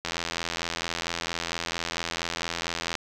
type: click train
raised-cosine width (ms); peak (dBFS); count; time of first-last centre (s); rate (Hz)
0.2; -11; 246; 0.05-2.953; 84.4
effects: none